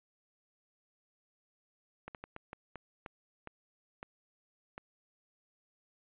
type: slowing click train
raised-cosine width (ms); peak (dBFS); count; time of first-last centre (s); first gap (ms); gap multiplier
0.5; -28; 10; 2.08-4.779; 68; 1.35
effects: resampled to 8000 Hz